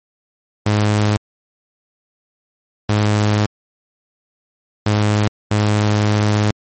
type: tone bursts at uneven times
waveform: sawtooth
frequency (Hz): 105.1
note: G#2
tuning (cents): +21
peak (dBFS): -9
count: 4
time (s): 0.66-1.17 / 2.89-3.46 / 4.86-5.28 / 5.51-6.51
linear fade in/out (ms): 5
effects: MP3 32 kbps